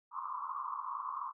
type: band-pass noise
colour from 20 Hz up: pink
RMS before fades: -40 dBFS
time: 0.11-1.33 s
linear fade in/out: 50 ms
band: 980 to 1200 Hz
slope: 96 dB/octave
effects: none